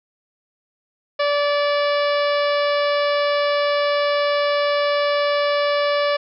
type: harmonic tone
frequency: 579 Hz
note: D5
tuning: 25 cents flat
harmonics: 1 / 2 / 3 / 4 / 5 / 6 / 7 / 8 / 9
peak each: -18 / -24 / -28 / -30 / -32 / -34 / -35 / -36 / -37 dBFS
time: 1.19-6.17 s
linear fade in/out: 10 ms
effects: none